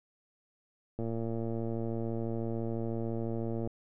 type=click train; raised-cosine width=2 ms; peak=-23 dBFS; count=307; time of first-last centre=0.99-3.674 s; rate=114 Hz; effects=none